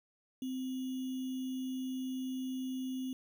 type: tone with sample-and-hold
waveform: sine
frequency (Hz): 259.3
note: C4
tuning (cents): -15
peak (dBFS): -35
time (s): 0.42-3.13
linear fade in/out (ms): 2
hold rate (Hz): 3150
effects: none